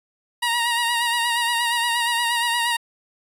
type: tone with vibrato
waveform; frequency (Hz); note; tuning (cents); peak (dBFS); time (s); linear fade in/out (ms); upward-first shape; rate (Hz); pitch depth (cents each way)
15% pulse; 944; A#5; +22; -13; 0.42-2.77; 10; sine; 8.5; 39
effects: resampled to 32000 Hz